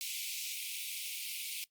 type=high-pass noise; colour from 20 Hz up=pink; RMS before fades=-40 dBFS; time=0.01-1.64 s; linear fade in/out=0 ms; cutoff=2200 Hz; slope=96 dB/octave; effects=noise-tail reverb RT60 0.1 s tail -18 dB re dry + Opus 48 kbps